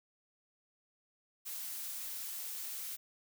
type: noise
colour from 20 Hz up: blue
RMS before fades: -42 dBFS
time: 1.45-2.97 s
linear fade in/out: 20 ms
effects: none